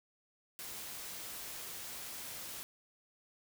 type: noise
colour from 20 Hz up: white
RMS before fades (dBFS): -45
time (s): 0.59-2.63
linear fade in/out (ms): 0
effects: none